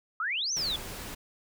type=exponential two-way sweep; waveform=sine; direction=up then down; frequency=1223 to 6310 to 3357 Hz; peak=-28 dBFS; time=0.2-0.76 s; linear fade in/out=2 ms; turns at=0.53 s
type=noise; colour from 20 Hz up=pink; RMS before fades=-40 dBFS; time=0.56-1.15 s; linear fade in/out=10 ms
effects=none